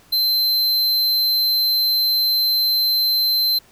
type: tone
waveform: square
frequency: 4100 Hz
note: C8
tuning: 36 cents flat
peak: -16 dBFS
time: 0.12-3.59 s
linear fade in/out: 10 ms
effects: pink hiss -52 dBFS RMS until 3.71 s